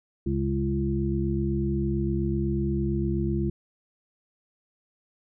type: harmonic tone with a mistuned harmonic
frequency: 68.4 Hz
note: C#2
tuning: 23 cents flat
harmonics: 1 / 2 / 3 / 5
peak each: -29 / -29 / -29 / -29 dBFS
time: 0.26-3.5 s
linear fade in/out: 5 ms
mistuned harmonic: 1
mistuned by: +26 cents
effects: none